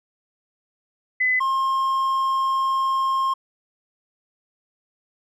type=tone pair in turn; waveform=sine / triangle; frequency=2014 / 1066.9 Hz; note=B6 / C6; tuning=+33 / +33 cents; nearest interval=major seventh; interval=1100 cents; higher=first; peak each=-17 dBFS; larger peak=neither; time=1.2-1.4 / 1.4-3.34 s; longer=second; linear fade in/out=10 ms; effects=none